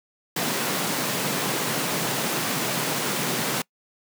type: high-pass noise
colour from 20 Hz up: pink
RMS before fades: -26 dBFS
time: 0.36-3.62 s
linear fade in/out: 5 ms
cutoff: 130 Hz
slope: 48 dB/octave
effects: noise-tail reverb RT60 0.1 s tail -25 dB re dry